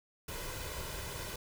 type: noise with comb filter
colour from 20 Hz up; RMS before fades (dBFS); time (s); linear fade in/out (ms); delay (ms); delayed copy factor
pink; -41; 0.28-1.36; 5; 2; +0.6
effects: none